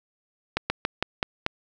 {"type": "slowing click train", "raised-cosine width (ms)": 0.3, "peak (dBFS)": -7, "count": 6, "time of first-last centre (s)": [0.57, 1.464], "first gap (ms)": 130, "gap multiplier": 1.16, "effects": []}